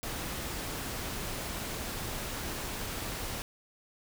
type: noise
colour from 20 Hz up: pink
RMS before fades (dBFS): -37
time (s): 0.03-3.42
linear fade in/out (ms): 0
effects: none